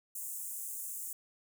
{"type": "high-pass noise", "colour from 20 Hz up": "pink", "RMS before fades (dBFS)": -41, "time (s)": [0.15, 1.13], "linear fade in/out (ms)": 5, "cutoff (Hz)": 7200, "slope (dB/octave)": 48, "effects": []}